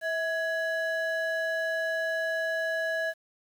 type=ring-modulated tone; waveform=triangle; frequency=1161 Hz; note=D6; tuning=20 cents flat; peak=-22 dBFS; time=0.01-3.14 s; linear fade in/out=50 ms; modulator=512 Hz; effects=9-bit